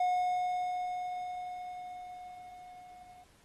triangle tone with level ramp, 725 Hz, F#5, 35 cents flat, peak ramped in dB -24 to -50 dBFS, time 0-3.24 s, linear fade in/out 5 ms, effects pink hiss -65 dBFS RMS until 3.44 s + AAC 32 kbps

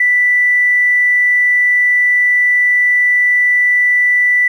triangle tone with tanh clipping, 1975.5 Hz, B6, in tune, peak -8 dBFS, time 0-4.48 s, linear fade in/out 5 ms, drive 2 dB, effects none

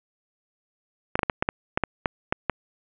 clicks, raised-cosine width 0.5 ms, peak -6 dBFS, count 11, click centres 1.155 / 1.192 / 1.232 / 1.298 / 1.425 / 1.489 / 1.775 / 1.837 / 2.058 / 2.325 / 2.497 s, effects resampled to 8000 Hz + 7-bit

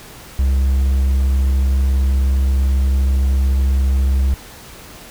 triangle tone, 66.7 Hz, C2, 34 cents sharp, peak -10 dBFS, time 0.39-4.34 s, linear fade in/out 0 ms, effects pink hiss -38 dBFS RMS until 5.1 s

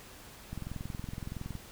click train, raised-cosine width 5 ms, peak -26 dBFS, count 23, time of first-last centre 0.53-1.553 s, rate 21.5 Hz, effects pink hiss -51 dBFS RMS until 1.71 s

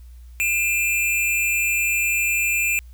square tone pair together, 2400 / 2648 Hz, D7 / E7, +37 / +7 cents, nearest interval major second, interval 170 cents, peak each -21 / -24 dBFS, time 0.4-2.79 s, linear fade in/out 0 ms, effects added 60 Hz sine -39 dBFS peak until 2.93 s + white hiss -61 dBFS RMS until 2.93 s

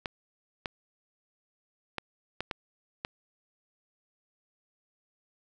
clicks, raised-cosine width 0.3 ms, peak -16 dBFS, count 6, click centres 0.058 / 0.658 / 1.983 / 2.406 / 2.512 / 3.049 s, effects none

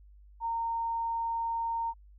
sine tone, 920 Hz, A#5, 23 cents flat, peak -29 dBFS, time 0.4-1.94 s, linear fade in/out 50 ms, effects added 50 Hz sine -52 dBFS peak until 2.18 s

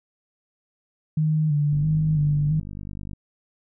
sine tone with vibrato, 150.9 Hz, D3, 47 cents sharp, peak -18 dBFS, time 1.17-2.6 s, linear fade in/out 5 ms, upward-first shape square, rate 1.5 Hz, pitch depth 48 cents each way
click train, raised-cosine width 5 ms, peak -24 dBFS, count 71, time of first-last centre 1.73-3.133 s, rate 49.9 Hz
effects none

